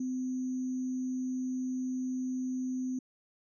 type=tone with sample-and-hold; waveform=sine; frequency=256 Hz; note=C4; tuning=38 cents flat; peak=-31 dBFS; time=0-2.99 s; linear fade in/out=5 ms; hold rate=6300 Hz; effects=resampled to 24000 Hz